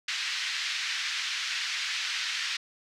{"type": "band-pass noise", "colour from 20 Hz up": "pink", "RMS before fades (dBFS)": -32, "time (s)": [0.08, 2.57], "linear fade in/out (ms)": 5, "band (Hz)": [1700, 5500], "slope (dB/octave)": 24, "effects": []}